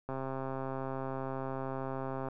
click train, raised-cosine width 1 ms, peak -24 dBFS, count 293, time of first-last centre 0.09-2.285 s, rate 133 Hz, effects none

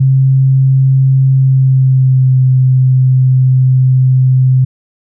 sine tone with pitch glide, 133.3 to 129.58 Hz, C3 to C3, +33 to -16 cents, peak -5 dBFS, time 0-4.65 s, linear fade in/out 10 ms, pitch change -49 cents, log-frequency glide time 1.34-2.4 s, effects none

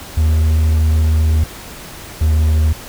triangle tone pair in turn, 78.5 / 77.73 Hz, D#2 / D#2, +16 / -1 cents, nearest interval unison, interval 17 cents, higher first, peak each -8 dBFS, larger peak neither, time 0.17-1.44 / 2.21-2.73 s, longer first, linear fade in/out 5 ms, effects pink hiss -33 dBFS RMS until 2.88 s

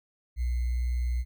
sine tone with sample-and-hold, 60.9 Hz, B1, 24 cents flat, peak -25 dBFS, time 0.36-1.25 s, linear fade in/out 50 ms, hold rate 2100 Hz, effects none

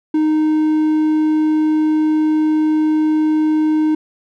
triangle tone, 309.5 Hz, D#4, 9 cents flat, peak -10 dBFS, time 0.14-3.95 s, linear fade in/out 5 ms, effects none

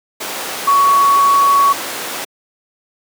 sine tone in noise, 1119 Hz, C#6, 16 cents sharp, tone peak -8 dBFS, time 0.67-1.73 s, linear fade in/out 10 ms, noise pink, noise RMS -22 dBFS, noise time 0.2-2.25 s, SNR +11 dB, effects high-pass 400 Hz 12 dB/octave

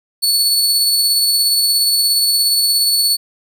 sawtooth tone with tremolo, 4435 Hz, C#8, in tune, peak -8 dBFS, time 0.22-3.17 s, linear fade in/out 20 ms, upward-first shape sine, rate 17 Hz, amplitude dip 25%, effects none

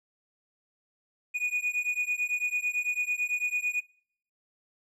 triangle beating tone pair, 2460 / 2469 Hz, D#7 / D#7, -20 / -14 cents, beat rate 9 Hz, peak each -28 dBFS, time 1.34-3.81 s, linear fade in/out 20 ms, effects noise-tail reverb RT60 0.6 s tail -23 dB re dry + resampled to 32000 Hz

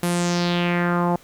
sawtooth tone with low-pass filter sweep, 174.61 Hz, F3, in tune, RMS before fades -21 dBFS, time 0.03-1.16 s, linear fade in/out 2 ms, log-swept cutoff 12000 to 800 Hz, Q 3.1, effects pink hiss -50 dBFS RMS until 1.23 s

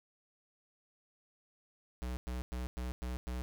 square tone bursts, 61.9 Hz, B1, 5 cents sharp, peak -37 dBFS, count 6, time 2.02-3.42 s, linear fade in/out 0 ms, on 150 ms, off 100 ms, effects none

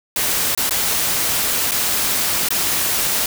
white noise with dropouts, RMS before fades -19 dBFS, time 0.16-3.26 s, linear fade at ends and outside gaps 2 ms, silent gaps 0.55-0.575 / 0.695-0.708 / 1.711-1.717 / 2.487-2.505 s, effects none

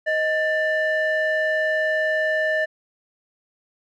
triangle ring-modulated tone, 575 Hz, D5, 37 cents flat, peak -14 dBFS, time 0.06-2.66 s, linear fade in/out 20 ms, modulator 1200 Hz, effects none

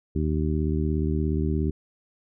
harmonic tone, 77 Hz, D#2, 17 cents flat, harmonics 1 / 2 / 3 / 4 / 5, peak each -25 / -28 / -30 / -31 / -32 dBFS, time 0.15-1.71 s, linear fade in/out 10 ms, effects none

